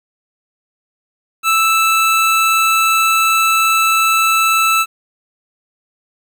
25% pulse tone, 1318.5 Hz, E6, in tune, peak -7 dBFS, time 1.43-4.86 s, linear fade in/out 50 ms, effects 8-bit

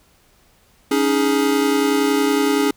square chord, C# suspended second, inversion none, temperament equal with one note detuned, 280.4 / 311.1 / 415.3 Hz, C#4 / D#4 / G#4, +20 / 0 / 0 cents, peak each -19 / -23 / -20 dBFS, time 0.91-2.71 s, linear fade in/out 5 ms, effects pink hiss -56 dBFS RMS until 2.76 s

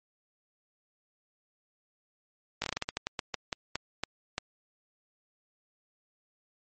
slowing click train, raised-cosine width 0.2 ms, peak -13 dBFS, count 16, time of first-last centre 2.62-4.381 s, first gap 19 ms, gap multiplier 1.23, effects MP3 32 kbps

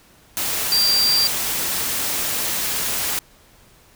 sine tone in noise, 4719 Hz, D8, 7 cents sharp, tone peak -15 dBFS, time 0.72-1.27 s, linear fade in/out 0 ms, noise white, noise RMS -23 dBFS, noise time 0.37-3.19 s, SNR +5 dB, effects pink hiss -52 dBFS RMS until 3.95 s

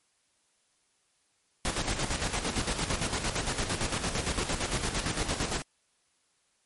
pink noise with tremolo, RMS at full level -29 dBFS, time 1.65-5.62 s, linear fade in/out 0 ms, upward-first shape square, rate 8.8 Hz, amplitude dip 55%, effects white hiss -71 dBFS RMS until 6.65 s + MP3 48 kbps

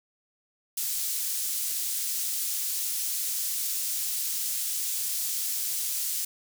pink high-pass noise, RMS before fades -30 dBFS, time 0.77-6.25 s, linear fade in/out 5 ms, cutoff 6900 Hz, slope 12 dB/octave, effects none

